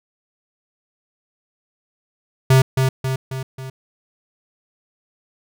square tone with echo, 131.7 Hz, C3, 12 cents sharp, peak -10 dBFS, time 2.5-2.62 s, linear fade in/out 5 ms, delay 270 ms, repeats 4, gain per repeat -5 dB, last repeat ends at 3.7 s, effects none

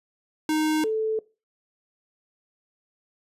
square / sine tone pair in turn, 310 / 438.4 Hz, D#4 / A4, -6 / -6 cents, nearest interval tritone, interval 600 cents, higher second, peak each -22 dBFS, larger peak neither, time 0.49-0.84 / 0.84-1.19 s, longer neither, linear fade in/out 2 ms, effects noise-tail reverb RT60 0.3 s tail -21 dB re dry + resampled to 32000 Hz

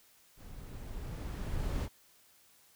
brown noise with level ramp, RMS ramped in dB -49 to -32 dBFS, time 0.36-1.89 s, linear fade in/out 50 ms, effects white hiss -64 dBFS RMS until 2.75 s

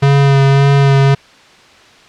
square tone with vibrato, 138.59 Hz, C#3, in tune, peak -7 dBFS, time 0.02-1.15 s, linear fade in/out 10 ms, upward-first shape sine, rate 1.8 Hz, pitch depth 18 cents each way, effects white hiss -42 dBFS RMS until 2.08 s + low-pass 4000 Hz 12 dB/octave

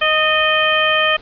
harmonic tone with a mistuned harmonic, 622.3 Hz, D#5, in tune, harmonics 1 / 2 / 3 / 4 / 5, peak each -19 / -19 / -19 / -19 / -19 dBFS, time 0.01-1.17 s, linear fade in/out 10 ms, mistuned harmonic 3, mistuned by -34 cents, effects pink hiss -42 dBFS RMS until 1.21 s + resampled to 11025 Hz

